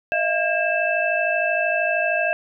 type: tone cluster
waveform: sine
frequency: 628 / 681 / 1617 / 2639 Hz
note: D#5 / F5 / G#6 / E7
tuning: +16 / -44 / -47 / +1 cents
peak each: -24 dBFS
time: 0.12-2.33 s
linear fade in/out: 0 ms
effects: none